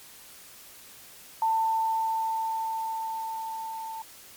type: tone with level ramp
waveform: sine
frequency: 893 Hz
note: A5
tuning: 25 cents sharp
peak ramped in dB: -21 to -34 dBFS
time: 1.42-4.02 s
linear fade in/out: 2 ms
effects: white hiss -49 dBFS RMS until 4.36 s + MP3 96 kbps